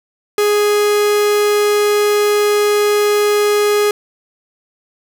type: tone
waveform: 45% pulse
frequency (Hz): 415.3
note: G#4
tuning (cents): 0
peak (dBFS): -11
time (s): 0.38-3.91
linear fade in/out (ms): 2
effects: none